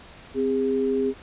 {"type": "tone pair together", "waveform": "sine", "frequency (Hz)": [260, 406.9], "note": ["C4", "G#4"], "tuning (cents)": [-11, -35], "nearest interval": "minor sixth", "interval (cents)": 776, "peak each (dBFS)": [-25, -22], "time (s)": [0.34, 1.14], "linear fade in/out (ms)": 50, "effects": ["pink hiss -46 dBFS RMS until 1.22 s", "resampled to 8000 Hz"]}